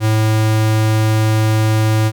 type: tone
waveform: square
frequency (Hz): 109.2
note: A2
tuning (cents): -13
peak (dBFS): -12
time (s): 0-2.12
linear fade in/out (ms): 50
effects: none